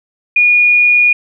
sine tone, 2443 Hz, D#7, 32 cents flat, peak -6 dBFS, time 0.36-1.13 s, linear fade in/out 5 ms, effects none

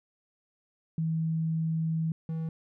sine / triangle tone pair in turn, 161.4 / 161.4 Hz, E3 / E3, -36 / -36 cents, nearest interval unison, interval 0 cents, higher neither, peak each -26 / -28 dBFS, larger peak first, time 0.98-2.12 / 2.29-2.49 s, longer first, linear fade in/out 2 ms, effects none

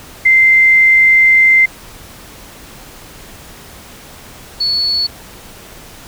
sine tone pair in turn, 2083 / 4414 Hz, C7 / C#8, -8 / -8 cents, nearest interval octave + minor second, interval 1300 cents, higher second, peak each -5 / -12 dBFS, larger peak first, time 0.25-1.66 / 4.6-5.07 s, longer first, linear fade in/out 10 ms, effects pink hiss -36 dBFS RMS until 6.07 s

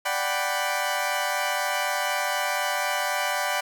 20% pulse chord, G major seventh, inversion second, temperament equal, 587.3 / 740 / 784 / 987.8 Hz, D5 / F#5 / G5 / B5, 0 / 0 / 0 / 0 cents, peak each -25 dBFS, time 0.05-3.61 s, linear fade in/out 10 ms, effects none

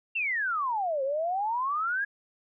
sine exponential two-way sweep, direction down then up, 2777 to 523.3 to 1685 Hz, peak -26 dBFS, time 0.15-2.05 s, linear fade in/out 10 ms, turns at 1.03 s, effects none

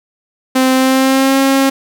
sawtooth tone with pitch glide, 260 to 270.6 Hz, C4 to C#4, -11 to -42 cents, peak -5 dBFS, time 0.55-1.7 s, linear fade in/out 10 ms, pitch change +69 cents, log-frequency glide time 0.73-1.39 s, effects none

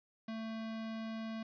square tone, 222.8 Hz, A3, 22 cents sharp, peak -40 dBFS, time 0.28-1.43 s, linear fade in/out 5 ms, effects resampled to 11025 Hz + 11-bit

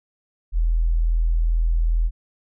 sine tone, 41.2 Hz, E1, in tune, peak -16 dBFS, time 0.52-2.11 s, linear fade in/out 50 ms, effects none

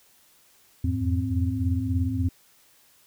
sine tone cluster, 84.5 / 88 / 104.9 / 261 Hz, E2 / F2 / G#2 / C4, +43 / +14 / +18 / -4 cents, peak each -28 dBFS, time 0.84-2.29 s, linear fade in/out 5 ms, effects white hiss -59 dBFS RMS until 3.06 s

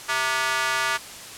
square tone with high-pass filter, 131.3 Hz, C3, 6 cents sharp, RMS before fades -24 dBFS, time 0.08-0.98 s, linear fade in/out 20 ms, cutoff 1300 Hz, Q 1.7, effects white hiss -39 dBFS RMS until 1.37 s + low-pass 10000 Hz 12 dB/octave

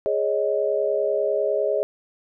sine chord, Ab suspended fourth, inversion none, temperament equal with one note detuned, 415.3 / 554.4 / 624.4 Hz, Ab4 / Db5 / Eb5, 0 / 0 / +6 cents, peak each -24 dBFS, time 0.06-1.83 s, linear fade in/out 0 ms, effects none

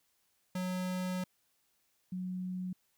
square / sine tone pair in turn, 183.4 / 183.4 Hz, F#3 / F#3, -15 / -15 cents, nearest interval unison, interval 0 cents, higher neither, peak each -34 / -35 dBFS, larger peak first, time 0.55-1.24 / 2.12-2.73 s, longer first, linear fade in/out 5 ms, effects white hiss -75 dBFS RMS until 2.97 s

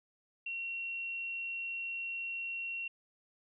sine tone, 2734 Hz, F7, 37 cents flat, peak -36 dBFS, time 0.46-2.88 s, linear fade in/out 5 ms, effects none

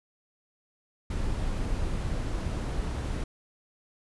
brown noise, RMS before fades -30 dBFS, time 1.1-3.24 s, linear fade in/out 5 ms, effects resampled to 24000 Hz

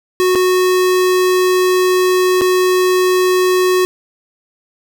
square tone with dropouts, 367.4 Hz, F#4, 12 cents flat, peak -11 dBFS, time 0.2-3.85 s, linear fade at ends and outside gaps 0 ms, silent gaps 0.351-0.356 / 2.411-2.417 s, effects none

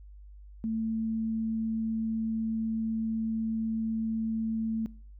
sine tone, 223 Hz, A3, 23 cents sharp, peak -28 dBFS, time 0.64-4.86 s, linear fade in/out 0 ms, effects noise-tail reverb RT60 0.5 s tail -22 dB re dry + added 50 Hz sine -46 dBFS peak until 5.19 s

